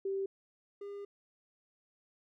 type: tone pair in turn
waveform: sine / triangle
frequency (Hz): 389.5 / 403.5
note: G4 / G#4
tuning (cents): -11 / -50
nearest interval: minor second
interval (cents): 61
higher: second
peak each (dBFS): -32 / -39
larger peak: first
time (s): 0.05-0.26 / 0.81-1.05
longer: second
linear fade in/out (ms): 5
effects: none